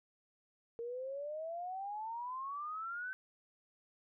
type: exponential sweep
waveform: sine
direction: up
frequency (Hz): 460 to 1544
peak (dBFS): -39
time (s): 0.79-3.13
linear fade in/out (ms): 0
effects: none